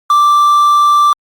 triangle tone with quantisation, 1174.7 Hz, D6, in tune, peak -4 dBFS, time 0.1-1.13 s, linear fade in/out 2 ms, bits 5, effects Opus 48 kbps

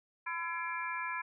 harmonic tone with a mistuned harmonic, 336.6 Hz, E4, 36 cents sharp, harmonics 3 / 4 / 5 / 6 / 7, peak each -38 / -44 / -40 / -49 / -41 dBFS, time 0.26-1.22 s, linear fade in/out 10 ms, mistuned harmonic 6, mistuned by +97 cents, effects none

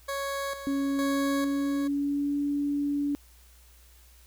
20% pulse tone with tremolo, 554.4 Hz, C#5, in tune, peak -25 dBFS, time 0.08-1.88 s, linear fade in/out 10 ms, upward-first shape square, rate 1.1 Hz, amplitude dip 60%
sine tone with pitch glide, 277.2 to 287 Hz, C#4 to D4, 0 to -40 cents, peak -25 dBFS, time 0.67-3.15 s, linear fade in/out 0 ms, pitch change +60 cents, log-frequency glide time 1.07-2.39 s
effects added 60 Hz sine -54 dBFS peak until 4.26 s + white hiss -59 dBFS RMS until 4.26 s

